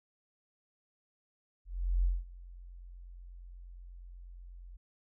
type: tone with ADSR envelope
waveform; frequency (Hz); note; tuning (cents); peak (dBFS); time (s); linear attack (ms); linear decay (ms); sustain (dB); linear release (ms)
sine; 44.17; F1; +20; -24; 1.65-4.77; 390; 200; -22; 9
effects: none